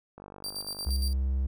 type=click train; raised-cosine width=1 ms; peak=-31 dBFS; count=36; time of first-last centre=0.18-0.89 s; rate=49.3 Hz
type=tone with tremolo; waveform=sawtooth; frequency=4699 Hz; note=D8; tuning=in tune; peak=-30 dBFS; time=0.44-1.13 s; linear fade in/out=0 ms; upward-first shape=square; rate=8.6 Hz; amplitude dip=65%
type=tone; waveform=triangle; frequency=66.2 Hz; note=C2; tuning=21 cents sharp; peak=-23 dBFS; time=0.86-1.47 s; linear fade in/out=10 ms
effects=none